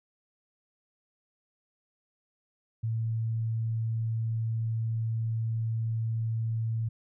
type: tone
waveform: sine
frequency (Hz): 112.9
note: A2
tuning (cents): +45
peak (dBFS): -27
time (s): 2.83-6.89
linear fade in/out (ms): 10
effects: none